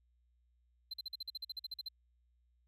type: tone bursts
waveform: triangle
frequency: 4089 Hz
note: C8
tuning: 41 cents flat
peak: -38 dBFS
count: 14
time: 0.91-1.886 s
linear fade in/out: 5 ms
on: 27 ms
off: 46 ms
effects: added 60 Hz sine -70 dBFS peak until 2.67 s